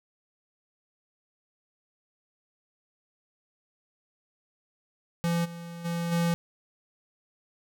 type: tone with level steps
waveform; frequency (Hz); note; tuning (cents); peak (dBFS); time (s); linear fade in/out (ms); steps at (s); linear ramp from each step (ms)
square; 170; F3; -46; -25 / -39 / -29 / -24; 5.24-6.34; 0; 5.44 / 5.84 / 6.11; 20
effects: none